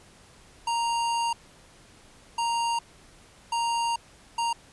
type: tone bursts at uneven times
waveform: square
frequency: 932 Hz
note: A#5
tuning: 1 cent flat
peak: -25 dBFS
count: 4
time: 0.67-1.33 / 2.38-2.79 / 3.52-3.96 / 4.38-4.53 s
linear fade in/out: 5 ms
effects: pink hiss -54 dBFS RMS until 4.72 s + resampled to 24000 Hz